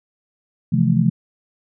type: chord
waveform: sine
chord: F major seventh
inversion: second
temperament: just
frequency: 130.96 / 163.7 / 174.61 / 218.3 Hz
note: C3 / E3 / F3 / A3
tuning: +2 / -12 / 0 / -13 cents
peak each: -19 dBFS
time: 0.72-1.1 s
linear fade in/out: 10 ms
effects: none